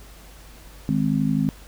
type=chord; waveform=sine; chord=Ab major; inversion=second; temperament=just; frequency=155.74 / 207.7 / 259.6 Hz; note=Eb3 / Ab3 / C4; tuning=+2 / 0 / -13 cents; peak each=-23 dBFS; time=0.89-1.49 s; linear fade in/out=0 ms; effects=added 50 Hz sine -44 dBFS peak until 1.67 s + pink hiss -48 dBFS RMS until 1.67 s